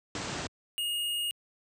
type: low-pass noise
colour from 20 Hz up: pink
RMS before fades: -35 dBFS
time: 0.15-0.47 s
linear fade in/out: 2 ms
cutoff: 8200 Hz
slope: 96 dB/octave
type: tone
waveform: square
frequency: 2858 Hz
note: F7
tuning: 39 cents sharp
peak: -30 dBFS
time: 0.78-1.31 s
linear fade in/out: 0 ms
effects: high-pass 100 Hz 12 dB/octave